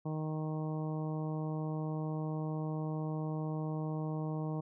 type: harmonic tone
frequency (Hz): 155.56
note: D#3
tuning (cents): 0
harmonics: 1 / 2 / 3 / 4 / 5 / 6 / 7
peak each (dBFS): -35 / -41 / -45 / -47 / -49 / -51 / -52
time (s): 0.05-4.61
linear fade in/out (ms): 10
effects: none